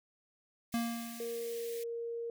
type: high-pass noise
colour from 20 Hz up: white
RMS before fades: -49 dBFS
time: 0.72-1.84 s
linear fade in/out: 10 ms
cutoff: 1700 Hz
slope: 96 dB/octave
type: tone with exponential decay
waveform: square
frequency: 233.1 Hz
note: A#3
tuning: in tune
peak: -30 dBFS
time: 0.74-1.8 s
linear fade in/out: 0 ms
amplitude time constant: 230 ms
type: tone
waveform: sine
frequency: 466.2 Hz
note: A#4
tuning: in tune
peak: -36 dBFS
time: 1.2-2.3 s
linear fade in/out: 2 ms
effects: none